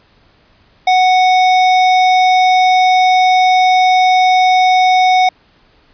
square tone, 740 Hz, F#5, in tune, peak -8 dBFS, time 0.87-5.29 s, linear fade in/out 5 ms, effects pink hiss -51 dBFS RMS until 5.93 s + resampled to 11025 Hz

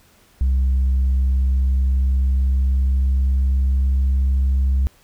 sine tone with pitch glide, 65.41 to 66.55 Hz, C2 to C2, 0 to +30 cents, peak -12 dBFS, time 0.41-4.87 s, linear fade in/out 0 ms, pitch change +30 cents, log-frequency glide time 0.92-4.06 s, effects tanh soft clip ceiling -13 dBFS + pink hiss -54 dBFS RMS until 5.03 s

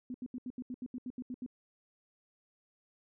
sine tone bursts, 250.6 Hz, B3, 25 cents sharp, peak -37 dBFS, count 12, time 0.1-1.463 s, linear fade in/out 2 ms, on 43 ms, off 77 ms, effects none

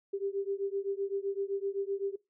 sine beating tone pair, 392 / 399.8 Hz, G4 / G4, 0 / +34 cents, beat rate 7.8 Hz, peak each -34 / -35 dBFS, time 0.13-2.16 s, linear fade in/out 10 ms, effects noise-tail reverb RT60 0.2 s tail -20 dB re dry

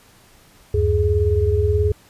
sine tone cluster, 75.9 / 94.6 / 418.7 Hz, D#2 / F#2 / G#4, -42 / +39 / +14 cents, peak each -19 dBFS, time 0.74-1.92 s, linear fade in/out 5 ms, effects pink hiss -51 dBFS RMS until 2.09 s + resampled to 32000 Hz

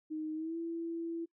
sine tone with pitch glide, 311.1 to 333.4 Hz, D#4 to E4, 0 to +20 cents, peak -35 dBFS, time 0.1-1.26 s, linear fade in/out 20 ms, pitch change +120 cents, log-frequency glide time 0.34-0.57 s, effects noise-tail reverb RT60 0.1 s tail -23 dB re dry

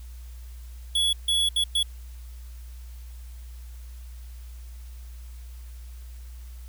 square tone bursts at uneven times, 3379 Hz, G#7, 29 cents sharp, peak -21 dBFS, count 4, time 0.95-1.13 / 1.28-1.49 / 1.56-1.64 / 1.75-1.83 s, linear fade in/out 5 ms, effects added 60 Hz sine -38 dBFS peak until 6.68 s + white hiss -56 dBFS RMS until 6.68 s

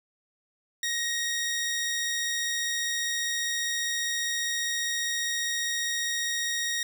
15% pulse tone, 1875 Hz, A#6, 10 cents sharp, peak -21 dBFS, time 0.83-6.83 s, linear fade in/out 2 ms, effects none

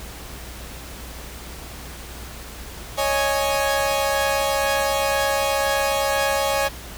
sawtooth chord, C# suspended second, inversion none, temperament equal, 554.4 / 622.3 / 830.6 Hz, C#5 / D#5 / G#5, 0 / 0 / 0 cents, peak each -18 / -23 / -20 dBFS, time 2.97-6.69 s, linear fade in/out 20 ms, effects added 60 Hz sine -38 dBFS peak until 6.97 s + pink hiss -38 dBFS RMS until 6.97 s

